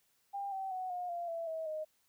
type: tone with pitch steps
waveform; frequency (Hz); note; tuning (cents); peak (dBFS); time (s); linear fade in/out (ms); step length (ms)
sine; 798 / 769.9 / 742.8 / 716.7 / 691.5 / 667.2 / 643.7 / 621.1; G5 / G5 / F#5 / F5 / F5 / E5 / E5 / D#5; +31 / -31 / +7 / +45 / -17 / +21 / -41 / -3; -36; 0.33-1.85; 20; 190
effects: white hiss -74 dBFS RMS until 2.08 s